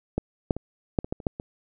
clicks, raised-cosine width 2 ms, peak -11 / -8 / -19 / -8 / -21 / -14 / -27 / -10 / -20 dBFS, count 9, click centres 0.18 / 0.508 / 0.566 / 0.988 / 1.045 / 1.125 / 1.202 / 1.268 / 1.399 s, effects none

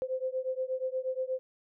sine beating tone pair, 514 / 522.4 Hz, C5 / C5, -31 / -3 cents, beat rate 8.4 Hz, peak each -33 / -34 dBFS, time 0.02-1.39 s, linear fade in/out 0 ms, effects none

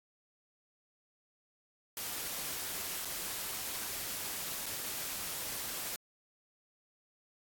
white noise with dropouts, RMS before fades -39 dBFS, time 1.97-5.96 s, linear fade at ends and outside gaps 1 ms, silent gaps 3.049-3.054 / 4.659-4.663 s, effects AAC 64 kbps

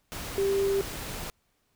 sine tone in noise, 393.8 Hz, G4, 8 cents sharp, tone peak -23 dBFS, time 0.38-0.81 s, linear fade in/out 0 ms, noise pink, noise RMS -37 dBFS, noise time 0.12-1.3 s, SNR +11 dB, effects pink hiss -72 dBFS RMS until 1.75 s

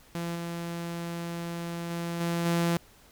sawtooth tone with level steps, 170 Hz, F3, 46 cents flat, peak -27 / -29 / -27 / -23 / -20 dBFS, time 0.15-2.77 s, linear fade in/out 0 ms, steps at 0.35 / 1.9 / 2.2 / 2.45 s, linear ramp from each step 10 ms, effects pink hiss -57 dBFS RMS until 3.11 s

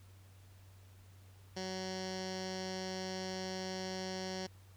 15% pulse tone with low-pass filter, 187.2 Hz, F#3, 20 cents sharp, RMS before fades -41 dBFS, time 1.56-4.47 s, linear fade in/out 10 ms, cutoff 5300 Hz, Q 4.9, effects added 95 Hz sine -56 dBFS peak until 4.76 s + pink hiss -66 dBFS RMS until 4.76 s

